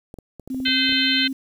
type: clicks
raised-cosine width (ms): 2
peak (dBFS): -24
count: 9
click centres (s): 0.141 / 0.187 / 0.397 / 0.476 / 0.546 / 0.602 / 0.683 / 0.893 / 0.924
type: tone with pitch glide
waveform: sine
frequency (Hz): 260.5 to 266.9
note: C4 to C4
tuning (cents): -7 to +35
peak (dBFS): -24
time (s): 0.5-1.33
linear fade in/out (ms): 5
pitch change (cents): +42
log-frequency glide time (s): 0.63-0.82
type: harmonic tone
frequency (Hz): 515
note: C5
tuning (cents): -28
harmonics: 3 / 4 / 5 / 6 / 7 / 8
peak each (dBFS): -26 / -26 / -27 / -22 / -26 / -24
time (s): 0.65-1.28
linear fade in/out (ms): 10
effects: 8-bit